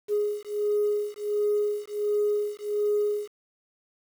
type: beating tone pair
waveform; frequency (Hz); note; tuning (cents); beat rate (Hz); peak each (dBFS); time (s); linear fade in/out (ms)
sine; 415.3 / 416.7; G#4 / G#4; 0 / +6; 1.4; -26; 0.08-3.3; 50
effects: tanh soft clip ceiling -17 dBFS + 8-bit